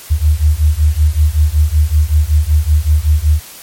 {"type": "beating tone pair", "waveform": "sine", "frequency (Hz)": [73.42, 78.72], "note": ["D2", "D#2"], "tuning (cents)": [0, 21], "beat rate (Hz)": 5.3, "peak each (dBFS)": -11, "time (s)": [0.1, 3.41], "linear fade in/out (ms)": 20, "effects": ["white hiss -34 dBFS RMS until 3.62 s", "MP3 64 kbps"]}